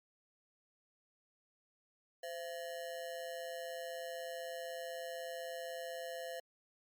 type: ring-modulated tone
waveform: square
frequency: 596 Hz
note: D5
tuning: 25 cents sharp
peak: -39 dBFS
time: 2.23-6.4 s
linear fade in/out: 5 ms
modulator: 78 Hz
effects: MP3 96 kbps